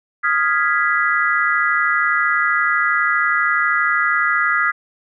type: chord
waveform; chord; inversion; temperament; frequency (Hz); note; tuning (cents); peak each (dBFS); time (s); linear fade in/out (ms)
sine; F half-diminished seventh; third; equal; 1244.5 / 1396.9 / 1661.2 / 1975.5; Eb6 / F6 / Ab6 / Cb7; 0 / 0 / 0 / 0; -20; 0.23-4.72; 20
effects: none